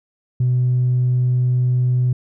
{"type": "tone with tanh clipping", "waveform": "triangle", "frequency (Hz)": 125.2, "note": "B2", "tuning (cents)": 24, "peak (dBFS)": -14, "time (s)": [0.4, 2.13], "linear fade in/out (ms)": 5, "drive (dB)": 5, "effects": []}